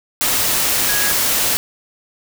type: tone in noise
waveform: sine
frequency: 1658 Hz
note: G#6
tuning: 3 cents flat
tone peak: -22 dBFS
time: 0.89-1.12 s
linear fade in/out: 0 ms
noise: white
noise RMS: -17 dBFS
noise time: 0.21-1.57 s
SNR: -8 dB
effects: none